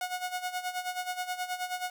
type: tone with tremolo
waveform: sawtooth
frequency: 728 Hz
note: F#5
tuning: 28 cents flat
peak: -26 dBFS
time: 0.01-1.9 s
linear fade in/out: 2 ms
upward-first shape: sine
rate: 9.4 Hz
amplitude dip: 75%
effects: none